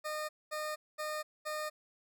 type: tone bursts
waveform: 20% pulse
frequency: 611 Hz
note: D#5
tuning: 32 cents flat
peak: -31 dBFS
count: 4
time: 0.04-1.7 s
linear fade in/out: 20 ms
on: 250 ms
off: 220 ms
effects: none